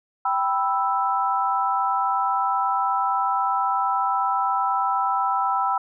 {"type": "chord", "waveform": "sine", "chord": "E minor", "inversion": "first", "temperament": "equal", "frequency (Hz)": [784, 987.8, 1318.5], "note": ["G5", "B5", "E6"], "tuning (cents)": [0, 0, 0], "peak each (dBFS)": -24, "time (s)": [0.25, 5.78], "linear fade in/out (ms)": 5, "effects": []}